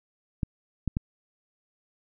clicks, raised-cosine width 5 ms, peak -14 dBFS, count 3, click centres 0.432 / 0.877 / 0.969 s, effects none

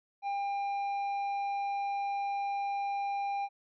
sine tone with tanh clipping, 800 Hz, G5, 35 cents sharp, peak -32 dBFS, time 0.22-3.49 s, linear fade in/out 50 ms, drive 7 dB, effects none

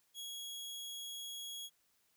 sawtooth tone, 3322 Hz, G#7, in tune, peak -40 dBFS, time 0.14-1.7 s, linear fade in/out 50 ms, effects white hiss -75 dBFS RMS until 2.16 s

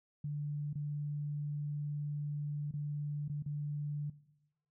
sine tone with dropouts, 146.83 Hz, D3, in tune, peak -35 dBFS, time 0.24-4.1 s, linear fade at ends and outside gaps 5 ms, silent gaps 0.731-0.754 / 2.712-2.737 / 3.281-3.296 / 3.425-3.46 s, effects noise-tail reverb RT60 1.0 s tail -19 dB re dry

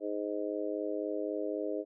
harmonic tone, 103.83 Hz, G#2, in tune, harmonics 3 / 4 / 5 / 6, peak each -37 / -37 / -38 / -39 dBFS, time 0-1.85 s, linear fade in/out 50 ms, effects none

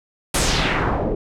pink noise with low-pass filter sweep, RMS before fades -20 dBFS, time 0.34-1.15 s, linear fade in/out 5 ms, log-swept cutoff 11000 to 390 Hz, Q 1.8, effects none

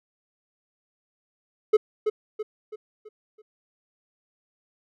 triangle tone with echo, 428.1 Hz, A4, 47 cents flat, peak -11 dBFS, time 1.73-1.77 s, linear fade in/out 10 ms, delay 330 ms, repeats 5, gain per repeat -7 dB, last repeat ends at 3.42 s, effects none

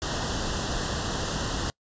pink band-stop noise, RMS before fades -29 dBFS, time 0.02-1.7 s, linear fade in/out 0 ms, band 1900 to 2700 Hz, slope 96 dB/octave, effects noise-tail reverb RT60 0.1 s tail -26 dB re dry + resampled to 16000 Hz

